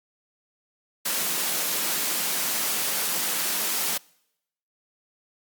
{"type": "high-pass noise", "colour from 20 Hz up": "white", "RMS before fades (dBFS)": -26, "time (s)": [1.05, 3.98], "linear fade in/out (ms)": 10, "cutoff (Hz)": 150, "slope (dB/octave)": 96, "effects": ["noise-tail reverb RT60 0.8 s tail -25 dB re dry", "Opus 48 kbps"]}